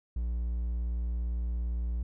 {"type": "tone", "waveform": "triangle", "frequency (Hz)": 58.8, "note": "A#1", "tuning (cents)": 16, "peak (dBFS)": -27, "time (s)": [0.16, 2.03], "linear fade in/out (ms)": 5, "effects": []}